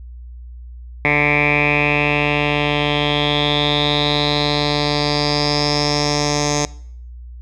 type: tone with low-pass filter sweep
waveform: 10% pulse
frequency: 146.83 Hz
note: D3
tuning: in tune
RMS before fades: -17 dBFS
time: 1.05-6.65 s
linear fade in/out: 0 ms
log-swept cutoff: 2200 to 6200 Hz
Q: 8.1
effects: noise-tail reverb RT60 0.6 s tail -22 dB re dry + added 60 Hz sine -32 dBFS peak until 7.41 s